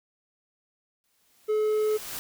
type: noise with exponential growth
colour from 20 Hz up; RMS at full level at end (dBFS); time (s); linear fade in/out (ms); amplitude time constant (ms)
white; -34; 1.04-2.19; 0; 250
type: tone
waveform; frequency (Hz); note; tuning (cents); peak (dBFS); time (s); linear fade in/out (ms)
triangle; 428.7; A4; -45; -20; 1.48-1.98; 20
effects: none